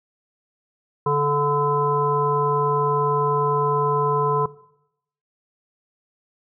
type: harmonic tone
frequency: 145.1 Hz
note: D3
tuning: 21 cents flat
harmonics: 1 / 3 / 5 / 7 / 9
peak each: -24 / -22 / -33 / -21 / -31 dBFS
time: 1.06-4.46 s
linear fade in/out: 5 ms
effects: noise-tail reverb RT60 0.8 s tail -19 dB re dry